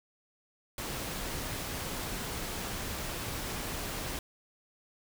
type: noise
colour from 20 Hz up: pink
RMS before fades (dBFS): -37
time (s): 0.78-4.19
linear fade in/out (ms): 2
effects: none